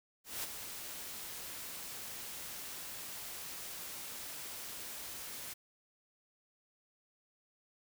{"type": "noise with ADSR envelope", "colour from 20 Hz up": "white", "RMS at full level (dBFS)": -38, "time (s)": [0.24, 5.54], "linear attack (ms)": 190, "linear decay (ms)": 27, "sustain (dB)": -7, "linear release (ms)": 11, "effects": []}